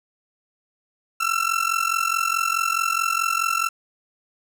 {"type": "tone with amplitude modulation", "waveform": "30% pulse", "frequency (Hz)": 1345, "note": "E6", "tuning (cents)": 34, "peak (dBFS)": -14, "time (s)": [1.2, 3.69], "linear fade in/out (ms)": 10, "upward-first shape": "sine", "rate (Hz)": 44.7, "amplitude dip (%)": 85, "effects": []}